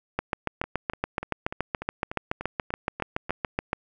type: two click trains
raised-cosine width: 0.5 ms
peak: -10 / -18 dBFS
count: 26 / 11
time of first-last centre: 0.19-3.731 / 0.64-3.59 s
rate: 7.06 / 3.39 Hz
effects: none